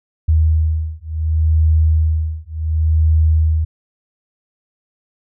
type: beating tone pair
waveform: sine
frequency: 78.7 / 79.39 Hz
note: D#2 / D#2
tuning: +20 / +35 cents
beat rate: 0.69 Hz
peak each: -15 dBFS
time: 0.28-3.65 s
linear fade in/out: 10 ms
effects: none